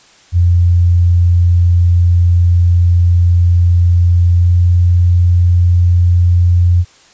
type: tone with pitch glide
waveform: sine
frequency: 87.31 to 87.97 Hz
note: F2 to F2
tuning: 0 to +13 cents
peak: -6 dBFS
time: 0.32-6.85 s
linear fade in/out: 50 ms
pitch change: +13 cents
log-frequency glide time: 4.35-4.52 s
effects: white hiss -45 dBFS RMS until 7.13 s + resampled to 16000 Hz